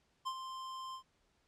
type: tone with ADSR envelope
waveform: square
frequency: 1046.5 Hz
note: C6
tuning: in tune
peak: -35 dBFS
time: 0.25-1.03 s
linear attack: 22 ms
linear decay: 62 ms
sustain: -8 dB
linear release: 89 ms
effects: pink hiss -75 dBFS RMS until 1.47 s + low-pass 7000 Hz 12 dB/octave